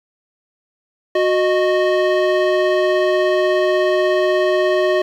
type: tone pair together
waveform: square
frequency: 366.9 / 617 Hz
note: F#4 / D#5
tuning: -15 / -15 cents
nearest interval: major sixth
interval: 900 cents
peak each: -17 dBFS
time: 1.15-5.02 s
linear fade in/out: 5 ms
effects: low-pass 3000 Hz 12 dB/octave + 8-bit